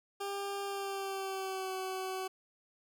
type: tone with pitch glide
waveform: 20% pulse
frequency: 398.6 to 376.9 Hz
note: G4 to F#4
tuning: +29 to +32 cents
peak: -31 dBFS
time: 0.2-2.28 s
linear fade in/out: 10 ms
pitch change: -97 cents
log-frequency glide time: 0.64-1.73 s
effects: none